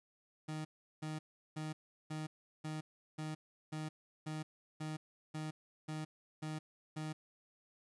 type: tone bursts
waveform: 30% pulse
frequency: 155.1 Hz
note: D#3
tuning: 5 cents flat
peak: -37 dBFS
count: 13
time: 0.48-7.13 s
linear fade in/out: 10 ms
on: 170 ms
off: 370 ms
effects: resampled to 24000 Hz + 13-bit